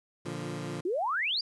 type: chord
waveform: 20% pulse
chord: Bb major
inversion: none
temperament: equal with one note detuned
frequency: 117.9 / 146.83 / 174.61 Hz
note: Bb2 / D3 / F3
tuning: +20 / 0 / 0 cents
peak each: -36 / -33 / -34 dBFS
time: 0.25-0.81 s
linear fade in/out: 10 ms
type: exponential sweep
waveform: sine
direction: up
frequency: 329.6 to 4978 Hz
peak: -27 dBFS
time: 0.85-1.41 s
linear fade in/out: 5 ms
effects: resampled to 24000 Hz + 11-bit